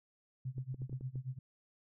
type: tone with tremolo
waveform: sine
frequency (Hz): 129.2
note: C3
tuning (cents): -21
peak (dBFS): -35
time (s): 0.45-1.39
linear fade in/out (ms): 5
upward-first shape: sine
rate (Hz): 8.6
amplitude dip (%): 95
type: clicks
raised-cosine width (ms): 3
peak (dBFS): -36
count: 7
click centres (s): 0.582 / 0.744 / 0.819 / 0.896 / 0.929 / 1.01 / 1.157
effects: none